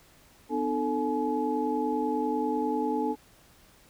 sine tone cluster, 252.9 / 303 / 441.1 / 848 Hz, B3 / D#4 / A4 / G#5, +41 / -46 / +4 / +36 cents, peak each -31 dBFS, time 0.49-3.16 s, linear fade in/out 50 ms, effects pink hiss -58 dBFS RMS until 3.89 s

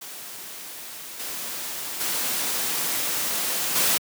white noise with level steps, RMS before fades -38 / -32 / -26 / -21 dBFS, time 0.01-3.98 s, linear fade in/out 10 ms, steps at 1.19 / 2 / 3.75 s, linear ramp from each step 10 ms, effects high-pass 150 Hz 12 dB/octave

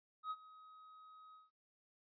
triangle tone with ADSR envelope, 1265 Hz, D#6, 28 cents sharp, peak -36 dBFS, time 0.23-1.51 s, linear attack 77 ms, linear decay 46 ms, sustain -19 dB, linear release 170 ms, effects noise-tail reverb RT60 0.9 s tail -23 dB re dry + resampled to 11025 Hz

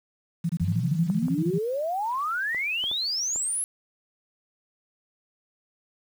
sine tone bursts, 168.4 Hz, E3, 37 cents sharp, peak -22 dBFS, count 15, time 0.44-1.586 s, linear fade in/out 10 ms, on 54 ms, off 24 ms
sine exponential sweep, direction up, 87.31 to 11175 Hz, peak -25 dBFS, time 0.61-3.64 s, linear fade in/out 0 ms
clicks, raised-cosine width 1 ms, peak -27 dBFS, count 6, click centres 1.1 / 1.283 / 2.547 / 2.84 / 2.914 / 3.36 s
effects 8-bit

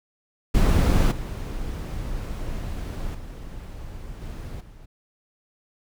brown noise with level steps, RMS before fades -17 / -30 / -37 / -34 / -45 dBFS, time 0.54-4.86 s, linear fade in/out 10 ms, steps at 1.11 / 3.14 / 4.21 / 4.6 s, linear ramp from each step 10 ms, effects none

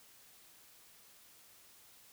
silence, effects white hiss -61 dBFS RMS until 2.12 s

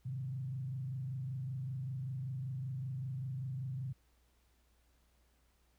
sine tone with frequency modulation, 130.81 Hz, C3, in tune, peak -37 dBFS, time 0.05-3.93 s, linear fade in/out 10 ms, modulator 25.2 Hz, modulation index 0.63, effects added 60 Hz sine -70 dBFS peak until 5.78 s + pink hiss -75 dBFS RMS until 5.78 s

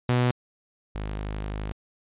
sawtooth tone pair in turn, 123.47 / 51.76 Hz, B2 / G#1, 0 / -5 cents, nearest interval octave + minor third, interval 1505 cents, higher first, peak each -16 / -26 dBFS, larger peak first, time 0.09-0.31 / 0.95-1.72 s, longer second, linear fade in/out 0 ms, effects resampled to 8000 Hz

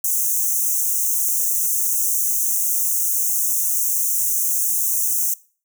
white high-pass noise, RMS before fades -20 dBFS, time 0.04-5.34 s, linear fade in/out 5 ms, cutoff 5900 Hz, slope 96 dB/octave, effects noise-tail reverb RT60 0.4 s tail -21 dB re dry

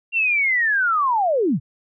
sine linear sweep, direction down, 2768 to 103.83 Hz, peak -16 dBFS, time 0.12-1.6 s, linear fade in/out 50 ms, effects none

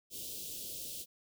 white band-stop noise, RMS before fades -43 dBFS, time 0.1-1.06 s, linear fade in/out 50 ms, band 590 to 2900 Hz, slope 48 dB/octave, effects none

